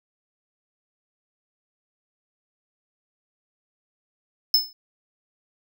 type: tone with exponential decay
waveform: square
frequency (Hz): 5230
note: E8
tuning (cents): -15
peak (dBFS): -12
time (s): 4.54-4.73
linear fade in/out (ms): 2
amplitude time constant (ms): 41
effects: none